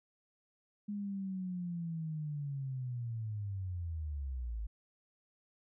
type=linear sweep; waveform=sine; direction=down; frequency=207.7 to 51.2 Hz; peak=-36 dBFS; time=0.88-4.67 s; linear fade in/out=10 ms; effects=none